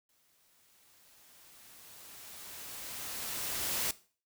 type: noise with exponential growth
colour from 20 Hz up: white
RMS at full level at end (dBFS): -32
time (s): 0.09-3.91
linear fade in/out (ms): 2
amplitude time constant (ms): 830
effects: noise-tail reverb RT60 0.4 s tail -18 dB re dry